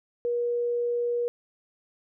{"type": "tone", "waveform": "sine", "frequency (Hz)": 478.9, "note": "A#4", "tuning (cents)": 47, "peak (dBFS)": -24, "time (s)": [0.25, 1.28], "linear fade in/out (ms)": 0, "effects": []}